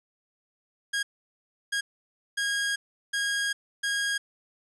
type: tone bursts at uneven times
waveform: sawtooth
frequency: 1635 Hz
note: G#6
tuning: 28 cents flat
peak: -22 dBFS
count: 5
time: 0.93-1.03 / 1.72-1.81 / 2.37-2.76 / 3.13-3.53 / 3.83-4.18 s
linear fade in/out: 10 ms
effects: resampled to 24000 Hz + 10-bit